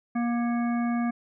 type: harmonic tone with a mistuned harmonic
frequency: 237.2 Hz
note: A#3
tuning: 30 cents sharp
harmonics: 1 / 3 / 5 / 7 / 9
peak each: -24 / -34 / -38 / -41 / -43 dBFS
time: 0.15-1.11 s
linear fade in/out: 10 ms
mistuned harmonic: 9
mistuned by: +58 cents
effects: none

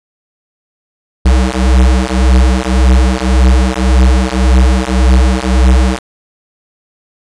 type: beating tone pair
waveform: square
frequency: 62.6 / 64.4 Hz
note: B1 / C2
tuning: +24 / -27 cents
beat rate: 1.8 Hz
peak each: -10 dBFS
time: 1.25-5.99 s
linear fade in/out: 10 ms
effects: resampled to 22050 Hz

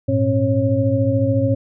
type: tone cluster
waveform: sine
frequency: 102.9 / 116.8 / 269.6 / 547 Hz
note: G#2 / A#2 / C#4 / C#5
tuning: -16 / +4 / -48 / -23 cents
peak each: -20 dBFS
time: 0.08-1.55 s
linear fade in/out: 10 ms
effects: none

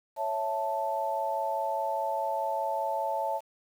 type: chord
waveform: sine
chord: A major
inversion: first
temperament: equal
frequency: 554.4 / 659.3 / 880 Hz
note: C#5 / E5 / A5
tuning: 0 / 0 / 0 cents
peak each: -34 / -33 / -30 dBFS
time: 0.16-3.41 s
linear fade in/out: 50 ms
effects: 9-bit

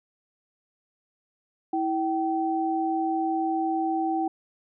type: tone pair together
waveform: sine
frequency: 325.7 / 771 Hz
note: E4 / G5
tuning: -21 / -29 cents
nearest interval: octave + minor third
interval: 1492 cents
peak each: -26 dBFS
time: 1.73-4.28 s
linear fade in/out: 5 ms
effects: none

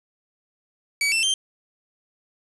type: tone with pitch steps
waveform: sawtooth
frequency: 2276 / 2676 / 3145 Hz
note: C#7 / E7 / G7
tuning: +45 / +25 / +5 cents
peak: -16 dBFS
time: 1.01-1.34 s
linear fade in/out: 2 ms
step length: 110 ms
effects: resampled to 24000 Hz + 7-bit

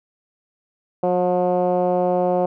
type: tone with low-pass filter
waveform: 10% pulse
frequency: 180 Hz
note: F#3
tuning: 47 cents flat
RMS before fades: -19 dBFS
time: 1.03-2.46 s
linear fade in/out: 5 ms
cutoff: 630 Hz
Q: 2.6
effects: none

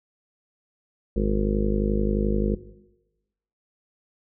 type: harmonic tone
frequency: 51.5 Hz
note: G#1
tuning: 14 cents flat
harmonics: 1 / 2 / 3 / 4 / 5 / 6 / 7 / 8 / 9 / 10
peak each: -23 / -35 / -33 / -26 / -37 / -39 / -29 / -36 / -30 / -37 dBFS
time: 1.16-2.55 s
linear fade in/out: 5 ms
effects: noise-tail reverb RT60 1.0 s tail -17 dB re dry

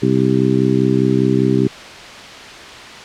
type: harmonic tone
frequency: 65 Hz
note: C2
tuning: 11 cents flat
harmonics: 2 / 3 / 4 / 5 / 6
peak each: -18 / -18 / -18 / -18 / -18 dBFS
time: 0.02-1.68 s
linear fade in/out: 10 ms
effects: white hiss -33 dBFS RMS until 3.04 s + low-pass 4000 Hz 12 dB/octave

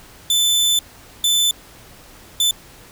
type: tone bursts at uneven times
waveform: sawtooth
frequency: 3520 Hz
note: A7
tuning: in tune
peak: -11 dBFS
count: 3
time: 0.3-0.79 / 1.24-1.51 / 2.4-2.51 s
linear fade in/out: 2 ms
effects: pink hiss -44 dBFS RMS until 2.91 s

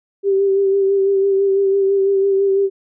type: tone with vibrato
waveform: sine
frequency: 392 Hz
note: G4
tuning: in tune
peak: -12 dBFS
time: 0.23-2.7 s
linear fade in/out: 50 ms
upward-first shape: sine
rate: 6 Hz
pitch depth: 27 cents each way
effects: none

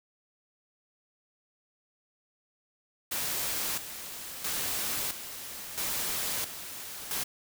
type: noise with tremolo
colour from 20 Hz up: white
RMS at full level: -32 dBFS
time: 3.11-7.24 s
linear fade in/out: 10 ms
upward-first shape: square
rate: 0.75 Hz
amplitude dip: 65%
effects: none

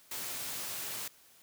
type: noise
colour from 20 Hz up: white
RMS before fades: -39 dBFS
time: 0.11-1.08 s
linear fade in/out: 5 ms
effects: white hiss -61 dBFS RMS until 1.42 s + high-pass 80 Hz 12 dB/octave

